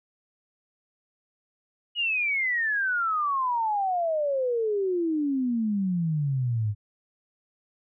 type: exponential sweep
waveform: sine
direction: down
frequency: 2920 to 101.1 Hz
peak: -23 dBFS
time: 1.95-6.75 s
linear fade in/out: 50 ms
effects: none